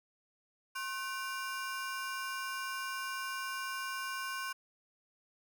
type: ring-modulated tone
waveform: 35% pulse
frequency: 1294 Hz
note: E6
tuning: 32 cents flat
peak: -32 dBFS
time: 0.75-4.53 s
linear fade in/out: 10 ms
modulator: 224 Hz
effects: none